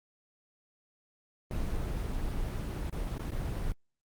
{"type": "noise with dropouts", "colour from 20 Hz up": "brown", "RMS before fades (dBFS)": -33, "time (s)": [1.51, 3.72], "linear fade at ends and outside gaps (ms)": 1, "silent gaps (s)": [[2.897, 2.926], [3.181, 3.194], [3.307, 3.318]], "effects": ["Opus 24 kbps"]}